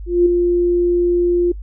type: tone with ADSR envelope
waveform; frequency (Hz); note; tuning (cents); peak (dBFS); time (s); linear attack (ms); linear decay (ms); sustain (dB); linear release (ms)
sine; 350; F4; +4; -7; 0.06-1.52; 200; 6; -5; 6
effects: noise-tail reverb RT60 0.1 s tail -24 dB re dry + added 50 Hz sine -27 dBFS peak until 1.62 s